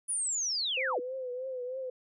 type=linear sweep; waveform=sine; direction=down; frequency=9956 to 220 Hz; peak=-29 dBFS; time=0.08-1 s; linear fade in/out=20 ms
type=tone with vibrato; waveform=sine; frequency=510 Hz; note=C5; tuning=44 cents flat; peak=-34 dBFS; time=0.77-1.9 s; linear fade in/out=5 ms; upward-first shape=triangle; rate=3.2 Hz; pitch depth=77 cents each way
effects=none

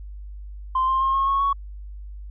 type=tone with pitch steps; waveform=sine; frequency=1042 / 1055.9 / 1070.1 / 1084.4 / 1098.9 / 1113.6 Hz; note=C6 / C6 / C6 / C#6 / C#6 / C#6; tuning=-7 / +15 / +39 / -38 / -15 / +8 cents; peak=-17 dBFS; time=0.75-1.53 s; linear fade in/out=5 ms; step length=130 ms; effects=tanh soft clip ceiling -14 dBFS + added 50 Hz sine -34 dBFS peak until 2.3 s

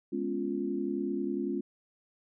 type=chord; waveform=sine; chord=C# dominant seventh; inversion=second; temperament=equal; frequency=207.7 / 246.9 / 277.2 / 349.2 Hz; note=G#3 / B3 / C#4 / E#4; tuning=0 / 0 / 0 / 0 cents; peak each=-36 / -38 / -34 / -34 dBFS; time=0.12-1.61 s; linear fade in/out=10 ms; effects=none

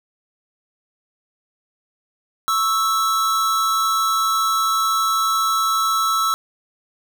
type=tone pair together; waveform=square; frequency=1108.8 / 1314 Hz; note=C#6 / E6; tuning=0 / -6 cents; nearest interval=minor third; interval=294 cents; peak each=-26 / -18 dBFS; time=2.48-6.34 s; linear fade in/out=0 ms; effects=none

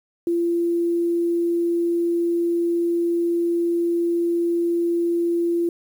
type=tone with quantisation; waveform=sine; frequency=341.8 Hz; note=F4; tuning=37 cents flat; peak=-18 dBFS; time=0.27-5.69 s; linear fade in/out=2 ms; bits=8; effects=none

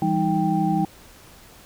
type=tone cluster; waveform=sine; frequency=166.1 / 198.1 / 314.3 / 786 Hz; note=E3 / G3 / D#4 / G5; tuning=+13 / +18 / +18 / +4 cents; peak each=-24 dBFS; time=0.02-0.85 s; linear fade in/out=2 ms; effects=pink hiss -48 dBFS RMS until 1.65 s

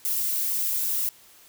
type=noise with flanger; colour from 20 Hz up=violet; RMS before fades=-26 dBFS; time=0.05-1.09 s; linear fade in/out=0 ms; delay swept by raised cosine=1.2 to 3.2 ms; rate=2.1 Hz; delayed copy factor=-0.55; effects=white hiss -53 dBFS RMS until 1.48 s

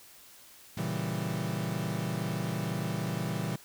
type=chord; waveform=40% pulse; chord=A# diminished seventh; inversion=none; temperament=equal; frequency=116.54 / 138.59 / 164.81 / 196 Hz; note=A#2 / C#3 / E3 / G3; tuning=0 / 0 / 0 / 0 cents; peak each=-36 / -37 / -34 / -36 dBFS; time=0.77-3.56 s; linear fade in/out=5 ms; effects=white hiss -54 dBFS RMS until 3.64 s

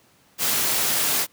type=noise; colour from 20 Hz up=white; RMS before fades=-22 dBFS; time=0.38-1.27 s; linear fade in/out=50 ms; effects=pink hiss -58 dBFS RMS until 1.32 s + high-pass 100 Hz 12 dB/octave

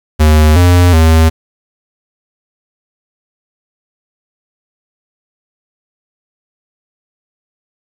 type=tone with pitch steps; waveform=square; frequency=77 / 88.7 / 80.4 Hz; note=D#2 / F2 / E2; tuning=-17 / +27 / -43 cents; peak=-5 dBFS; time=0.19-1.3 s; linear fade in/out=20 ms; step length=370 ms; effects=7-bit

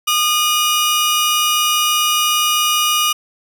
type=tone pair together; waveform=sawtooth; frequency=1223 / 2909 Hz; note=D#6 / F#7; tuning=-30 / -30 cents; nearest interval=octave + minor third; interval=1500 cents; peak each=-13 dBFS; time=0.07-3.13 s; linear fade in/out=10 ms; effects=none

